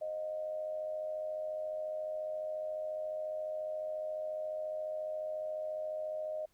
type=tone with amplitude modulation; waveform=sine; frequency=620 Hz; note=D#5; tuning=6 cents flat; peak=-33 dBFS; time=0.01-6.46 s; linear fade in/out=10 ms; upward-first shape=sine; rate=94.3 Hz; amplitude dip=50%; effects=pink hiss -73 dBFS RMS until 6.53 s